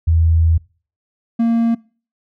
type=tone pair in turn; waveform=sine / triangle; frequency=81.9 / 230.8 Hz; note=E2 / A#3; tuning=-11 / -17 cents; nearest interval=octave + tritone; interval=1794 cents; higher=second; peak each=-10 dBFS; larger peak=neither; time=0.07-0.58 / 1.39-1.75 s; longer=first; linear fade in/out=10 ms; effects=noise-tail reverb RT60 0.4 s tail -24 dB re dry